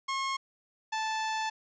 sawtooth tone pair in turn, 1080 / 876.9 Hz, C#6 / A5, -45 / -6 cents, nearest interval major third, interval 361 cents, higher first, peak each -26 dBFS, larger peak neither, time 0.08-0.37 / 0.92-1.5 s, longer second, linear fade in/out 10 ms, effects resampled to 16000 Hz + 10-bit

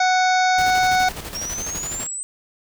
harmonic tone, 740 Hz, F#5, in tune, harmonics 1 / 2 / 3 / 5 / 6 / 7 / 8 / 9, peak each -16 / -22 / -26 / -30 / -32 / -33 / -34 / -35 dBFS, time 0-1.09 s, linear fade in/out 5 ms
pink noise with tremolo, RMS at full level -31 dBFS, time 0.58-2.07 s, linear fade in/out 5 ms, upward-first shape square, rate 12 Hz, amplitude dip 50%
sine exponential sweep, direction up, 5540 to 8190 Hz, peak -26 dBFS, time 1.35-2.23 s, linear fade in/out 0 ms
effects none

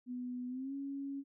sine tone with pitch glide, 248.2 to 277 Hz, B3 to C#4, +9 to -1 cents, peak -38 dBFS, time 0.06-1.24 s, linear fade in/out 50 ms, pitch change +190 cents, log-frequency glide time 0.48-0.74 s, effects none

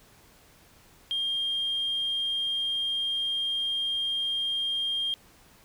sine tone, 3210 Hz, G7, 40 cents sharp, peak -25 dBFS, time 1.11-5.14 s, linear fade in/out 0 ms, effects tanh soft clip ceiling -22 dBFS + pink hiss -57 dBFS RMS until 5.64 s

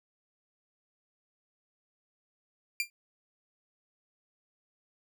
sawtooth tone with exponential decay, 2380 Hz, D7, 22 cents sharp, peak -21 dBFS, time 2.8-2.9 s, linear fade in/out 1 ms, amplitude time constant 20 ms, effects none

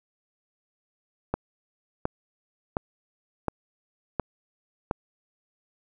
click train, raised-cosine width 1 ms, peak -11 dBFS, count 6, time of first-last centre 1.34-4.911 s, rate 1.4 Hz, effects none

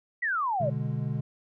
sine exponential sweep, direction down, 2000 to 545 Hz, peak -25 dBFS, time 0.22-0.7 s, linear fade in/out 10 ms
triangle chord, G# diminished, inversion first, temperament equal, 123.47 / 146.83 / 207.7 Hz, B2 / D3 / G#3, 0 / 0 / 0 cents, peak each -29 / -29 / -34 dBFS, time 0.6-1.21 s, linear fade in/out 10 ms
effects none

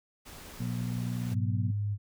pink noise, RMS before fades -47 dBFS, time 0.25-1.35 s, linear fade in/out 20 ms
harmonic tone, 60.3 Hz, B1, 41 cents flat, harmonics 2 / 3 / 4, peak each -32 / -36 / -38 dBFS, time 0.59-1.72 s, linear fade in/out 20 ms
sine tone with vibrato, 102.5 Hz, G#2, 22 cents flat, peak -28 dBFS, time 1.3-1.98 s, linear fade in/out 50 ms, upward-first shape square, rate 2.4 Hz, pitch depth 10 cents each way
effects none

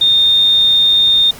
sine tone, 3651 Hz, A#7, 37 cents flat, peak -7 dBFS, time 0.01-1.31 s, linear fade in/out 5 ms, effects pink hiss -34 dBFS RMS until 1.39 s + MP3 96 kbps

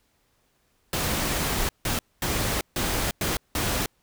pink noise bursts at uneven times, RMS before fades -26 dBFS, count 6, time 0.93-1.69 / 1.85-1.99 / 2.22-2.61 / 2.76-3.11 / 3.21-3.37 / 3.55-3.86 s, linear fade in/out 2 ms, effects pink hiss -68 dBFS RMS until 4.02 s

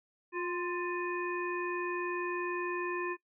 harmonic tone with a mistuned harmonic, 354.7 Hz, F4, 27 cents sharp, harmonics 1 / 3 / 5 / 7, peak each -34 / -39 / -41 / -42 dBFS, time 0.32-3.17 s, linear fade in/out 50 ms, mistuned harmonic 3, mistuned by -37 cents, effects noise-tail reverb RT60 0.1 s tail -19 dB re dry

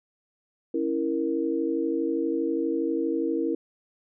sine chord, A# diminished, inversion first, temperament equal, 277.2 / 329.6 / 466.2 Hz, C#4 / E4 / A#4, 0 / 0 / 0 cents, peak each -30 / -26 / -29 dBFS, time 0.74-3.55 s, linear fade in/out 5 ms, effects none

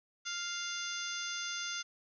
harmonic tone, 698.5 Hz, F5, in tune, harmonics 2 / 3 / 4 / 5 / 6 / 7 / 8 / 9, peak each -41 / -46 / -46 / -43 / -51 / -45 / -50 / -43 dBFS, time 0.25-1.83 s, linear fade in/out 20 ms, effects none

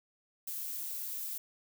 violet noise, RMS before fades -39 dBFS, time 0.47-1.38 s, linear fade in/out 5 ms, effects none

